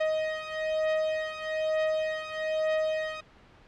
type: beating tone pair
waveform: 45% pulse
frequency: 626 / 627.1 Hz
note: D#5 / D#5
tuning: +10 / +13 cents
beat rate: 1.1 Hz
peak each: -29 / -31 dBFS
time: 0-3.21 s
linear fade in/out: 10 ms
effects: pink hiss -56 dBFS RMS until 3.67 s + low-pass 3000 Hz 12 dB/octave